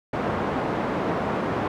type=band-pass noise; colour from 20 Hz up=pink; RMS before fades=-26 dBFS; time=0.13-1.68 s; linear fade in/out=5 ms; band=170 to 1200 Hz; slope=12 dB/octave; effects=none